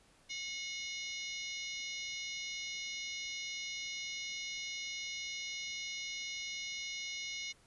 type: harmonic tone with a mistuned harmonic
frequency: 726 Hz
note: F#5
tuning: 33 cents flat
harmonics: 3 / 4 / 5 / 6 / 7 / 8 / 9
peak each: -43 / -47 / -47 / -49 / -50 / -49 / -51 dBFS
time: 0.29-7.53 s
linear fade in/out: 20 ms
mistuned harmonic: 6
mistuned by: -100 cents
effects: pink hiss -66 dBFS RMS until 7.66 s + resampled to 24000 Hz